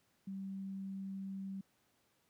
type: tone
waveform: sine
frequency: 193.6 Hz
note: G3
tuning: 21 cents flat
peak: -40 dBFS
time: 0.27-1.61 s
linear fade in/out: 5 ms
effects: pink hiss -75 dBFS RMS until 2.29 s + high-pass 100 Hz 12 dB/octave